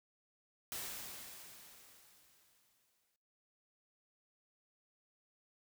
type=noise with exponential decay; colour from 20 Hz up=white; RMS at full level=-42 dBFS; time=0.72-3.16 s; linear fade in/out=0 ms; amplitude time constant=530 ms; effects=noise-tail reverb RT60 0.4 s tail -18 dB re dry